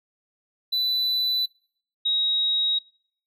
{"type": "tone pair in turn", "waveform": ["triangle", "sine"], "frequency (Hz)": [3986, 3800], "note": ["B7", "A#7"], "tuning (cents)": [15, 33], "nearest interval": "minor second", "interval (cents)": 82, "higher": "first", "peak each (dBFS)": -20, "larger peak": "neither", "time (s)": [[0.72, 1.46], [2.05, 2.79]], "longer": "neither", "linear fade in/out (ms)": 10, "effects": ["noise-tail reverb RT60 0.6 s tail -25 dB re dry"]}